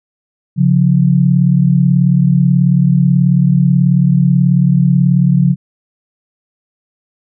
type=tone pair together; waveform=sine; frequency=138.7 / 177.09 Hz; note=C#3 / F3; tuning=+1 / +24 cents; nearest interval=major third; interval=423 cents; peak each=-10 dBFS; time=0.56-5.56 s; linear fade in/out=50 ms; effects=none